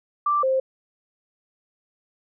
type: tone pair in turn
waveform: sine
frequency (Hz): 1174.7 / 526.6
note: D6 / C5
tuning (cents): 0 / +11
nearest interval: octave + major second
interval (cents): 1389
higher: first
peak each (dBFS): -18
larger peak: neither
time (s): 0.26-0.43 / 0.43-0.6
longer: neither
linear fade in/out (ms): 5
effects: none